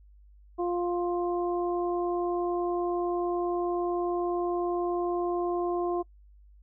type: harmonic tone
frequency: 350.6 Hz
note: F4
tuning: 7 cents sharp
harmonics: 1 / 2 / 3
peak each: -27 / -33 / -37 dBFS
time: 0.58-6.03 s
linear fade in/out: 20 ms
effects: noise-tail reverb RT60 0.1 s tail -24 dB re dry + added 50 Hz sine -52 dBFS peak until 6.62 s